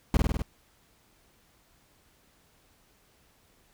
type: noise with echo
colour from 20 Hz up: brown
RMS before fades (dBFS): -19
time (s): 0.14-0.17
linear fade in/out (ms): 2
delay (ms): 50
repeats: 5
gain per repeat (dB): -2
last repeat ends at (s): 0.42
effects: pink hiss -64 dBFS RMS until 3.73 s